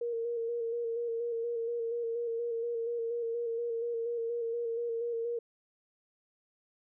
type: tone with vibrato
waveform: sine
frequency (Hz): 466.2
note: A#4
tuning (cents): 0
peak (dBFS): -31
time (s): 0.01-5.39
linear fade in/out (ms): 5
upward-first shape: square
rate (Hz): 4.2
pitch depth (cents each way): 27
effects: none